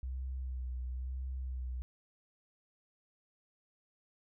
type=tone with vibrato; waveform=sine; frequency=63.7 Hz; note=C2; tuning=46 cents flat; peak=-36 dBFS; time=0.03-1.82 s; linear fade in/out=0 ms; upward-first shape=sine; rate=1 Hz; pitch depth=35 cents each way; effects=none